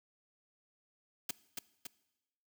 white noise with echo, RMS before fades -35 dBFS, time 1.29-1.31 s, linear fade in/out 5 ms, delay 280 ms, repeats 2, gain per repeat -4 dB, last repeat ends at 1.87 s, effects noise-tail reverb RT60 1.0 s tail -20 dB re dry + high-pass 100 Hz 12 dB/octave

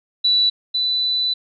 sine tone pair in turn, 3951 / 3985 Hz, B7 / B7, 0 / +15 cents, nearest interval unison, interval 15 cents, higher second, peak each -13 / -17 dBFS, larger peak first, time 0.24-0.5 / 0.74-1.34 s, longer second, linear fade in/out 10 ms, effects none

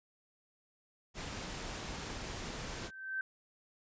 pink noise, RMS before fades -42 dBFS, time 1.14-2.91 s, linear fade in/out 50 ms
sine tone with exponential growth, 1550 Hz, G6, 20 cents flat, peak -32 dBFS, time 2.52-3.21 s, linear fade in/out 2 ms, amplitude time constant 150 ms
effects resampled to 16000 Hz

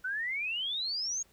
sine exponential sweep, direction up, 1468 to 6720 Hz, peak -31 dBFS, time 0.04-1.23 s, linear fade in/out 10 ms, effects pink hiss -65 dBFS RMS until 1.32 s

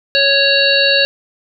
harmonic tone, 554.4 Hz, C#5, in tune, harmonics 1 / 3 / 5 / 7 / 8, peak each -16 / -16 / -16 / -16 / -16 dBFS, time 0.15-1.05 s, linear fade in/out 0 ms, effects none

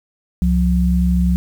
sine tone pair together, 66.82 / 178.4 Hz, C2 / F3, +37 / +37 cents, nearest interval octave + perfect fourth, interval 1700 cents, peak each -15 dBFS, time 0.42-1.36 s, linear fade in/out 0 ms, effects 7-bit

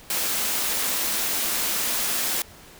white high-pass noise, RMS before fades -25 dBFS, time 0.1-2.42 s, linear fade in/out 2 ms, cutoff 180 Hz, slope 48 dB/octave, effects pink hiss -47 dBFS RMS until 2.79 s

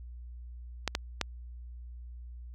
clicks, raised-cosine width 0.2 ms, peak -11 dBFS, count 3, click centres 0.877 / 0.951 / 1.213 s, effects added 60 Hz sine -42 dBFS peak until 2.54 s

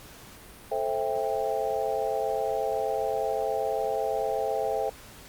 sine chord, A minor seventh, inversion none, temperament just, 440 / 528 / 660 / 792 Hz, A4 / C5 / E5 / G5, 0 / +16 / +2 / +18 cents, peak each -31 dBFS, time 0.71-4.9 s, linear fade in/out 10 ms, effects pink hiss -48 dBFS RMS until 5.28 s + Opus 48 kbps

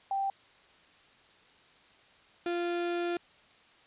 sine / 35% pulse tone pair in turn, 784 / 347.1 Hz, G5 / F4, 0 / -11 cents, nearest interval octave + major second, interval 1411 cents, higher first, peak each -28 dBFS, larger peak neither, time 0.11-0.3 / 2.46-3.17 s, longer second, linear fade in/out 2 ms, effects white hiss -60 dBFS RMS until 3.86 s + resampled to 8000 Hz

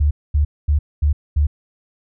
sine tone bursts, 73.6 Hz, D2, 4 cents sharp, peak -12 dBFS, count 5, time 0-1.47 s, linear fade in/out 10 ms, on 110 ms, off 230 ms, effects none

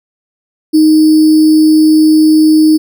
sine tone with sample-and-hold, 311.1 Hz, D#4, in tune, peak -3 dBFS, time 0.73-2.78 s, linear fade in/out 20 ms, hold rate 4900 Hz, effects none

